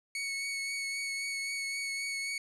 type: tone with vibrato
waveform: sawtooth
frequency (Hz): 2217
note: C#7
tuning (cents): 0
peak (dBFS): -30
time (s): 0.15-2.38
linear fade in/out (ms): 2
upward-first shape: triangle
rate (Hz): 3.8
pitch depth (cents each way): 19
effects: resampled to 24000 Hz + 11-bit